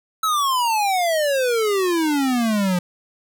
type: exponential sweep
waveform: square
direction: down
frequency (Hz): 1318.5 to 174.61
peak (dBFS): -18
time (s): 0.23-2.79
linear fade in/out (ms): 5
effects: none